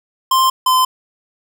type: tone pair in turn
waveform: square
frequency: 1048 / 1028.2 Hz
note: C6 / C6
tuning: +2 / -31 cents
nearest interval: unison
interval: 33 cents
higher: first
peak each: -11 dBFS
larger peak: neither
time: 0.31-0.5 / 0.66-0.85 s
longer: neither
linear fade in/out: 5 ms
effects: none